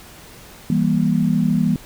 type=chord; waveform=sine; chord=E diminished; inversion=none; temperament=just; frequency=164.81 / 197.78 / 237.3 Hz; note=E3 / G3 / Bb3; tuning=0 / +16 / +31 cents; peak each=-19 dBFS; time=0.7-1.76 s; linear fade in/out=2 ms; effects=pink hiss -42 dBFS RMS until 1.85 s